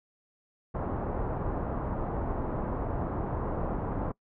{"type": "low-pass noise", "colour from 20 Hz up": "pink", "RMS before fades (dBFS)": -32, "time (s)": [0.74, 4.12], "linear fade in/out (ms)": 10, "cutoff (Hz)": 1100, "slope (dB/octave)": 24, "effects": ["noise-tail reverb RT60 0.1 s tail -23 dB re dry"]}